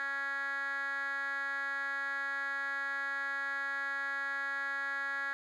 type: tone with band-pass filter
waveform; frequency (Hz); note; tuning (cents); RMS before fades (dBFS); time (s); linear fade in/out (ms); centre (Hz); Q
10% pulse; 277.2; C#4; 0; -36; 0-5.33; 0; 1700; 5.9
effects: none